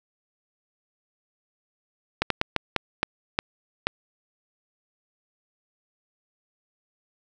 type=slowing click train; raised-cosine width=0.3 ms; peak=-5 dBFS; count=8; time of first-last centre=2.22-3.87 s; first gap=83 ms; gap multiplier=1.34; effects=none